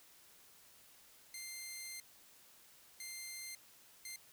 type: tone bursts at uneven times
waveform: 10% pulse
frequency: 2093 Hz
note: C7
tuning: in tune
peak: -36 dBFS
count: 3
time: 1.34-2 / 3-3.55 / 4.05-4.16 s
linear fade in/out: 2 ms
effects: white hiss -63 dBFS RMS until 4.32 s